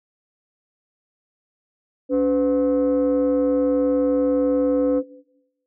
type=tone pair together; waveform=sine; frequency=283.2 / 504.6 Hz; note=C#4 / B4; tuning=+37 / +37 cents; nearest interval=minor seventh; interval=1000 cents; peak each=-17 / -17 dBFS; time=2.09-5.03 s; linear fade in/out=50 ms; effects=noise-tail reverb RT60 0.8 s tail -17 dB re dry + tanh soft clip ceiling -13 dBFS